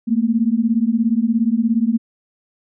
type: beating tone pair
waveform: sine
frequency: 220 / 237 Hz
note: A3 / A#3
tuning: 0 / +29 cents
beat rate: 17 Hz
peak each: -17 dBFS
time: 0.07-1.98 s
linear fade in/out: 20 ms
effects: none